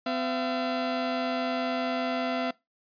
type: tone pair together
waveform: sawtooth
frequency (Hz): 254.5 / 678.7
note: C4 / F5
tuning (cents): -48 / -50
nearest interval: octave + perfect fourth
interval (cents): 1698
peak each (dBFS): -26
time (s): 0.06-2.51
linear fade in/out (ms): 5
effects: noise-tail reverb RT60 0.2 s tail -21 dB re dry + resampled to 11025 Hz